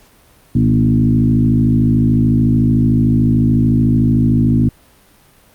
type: tone with frequency modulation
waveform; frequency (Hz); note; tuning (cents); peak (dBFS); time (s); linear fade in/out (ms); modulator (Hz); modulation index
sine; 182.6; F#3; -23; -9; 0.55-4.69; 5; 53.6; 1.9
effects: pink hiss -49 dBFS RMS until 5.54 s + Opus 48 kbps